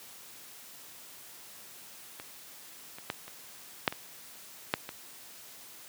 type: clicks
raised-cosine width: 0.3 ms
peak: -25 / -28 / -15 / -28 / -7 / -22 / -9 / -22 dBFS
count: 8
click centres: 2.199 / 2.985 / 3.101 / 3.28 / 3.878 / 3.925 / 4.739 / 4.891 s
effects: white hiss -50 dBFS RMS until 5.88 s + high-pass 100 Hz 12 dB/octave